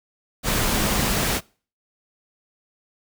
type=tone in noise; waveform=sine; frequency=210 Hz; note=G#3; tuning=19 cents sharp; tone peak=-30 dBFS; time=0.59-1.25 s; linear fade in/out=50 ms; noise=pink; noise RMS=-22 dBFS; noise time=0.43-1.41 s; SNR=-11 dB; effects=noise-tail reverb RT60 0.4 s tail -24 dB re dry